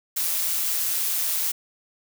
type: noise with amplitude modulation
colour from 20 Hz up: blue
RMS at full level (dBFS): -23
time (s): 0.16-1.52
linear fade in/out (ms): 10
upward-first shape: sine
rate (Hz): 169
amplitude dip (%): 40
effects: none